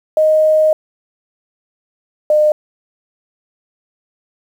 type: tone pair in turn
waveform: sine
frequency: 622.3 / 606.3 Hz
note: D#5 / D#5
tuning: 0 / -45 cents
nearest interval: unison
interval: 45 cents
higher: first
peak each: -8 dBFS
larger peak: neither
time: 0.17-0.73 / 2.3-2.52 s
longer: first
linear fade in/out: 2 ms
effects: 7-bit